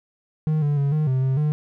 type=tone with pitch steps; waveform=triangle; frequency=155.2 / 145.8 / 140.6 / 153.4 / 130.4 / 132.3 / 150.5 Hz; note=D#3 / D3 / C#3 / D#3 / C3 / C3 / D3; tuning=-4 / -12 / +25 / -24 / -5 / +20 / +43 cents; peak=-16 dBFS; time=0.47-1.52 s; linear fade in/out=0 ms; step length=150 ms; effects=none